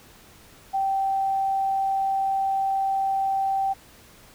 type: tone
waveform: sine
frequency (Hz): 778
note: G5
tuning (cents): -13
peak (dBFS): -21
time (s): 0.73-3.74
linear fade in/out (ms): 20
effects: pink hiss -51 dBFS RMS until 4.34 s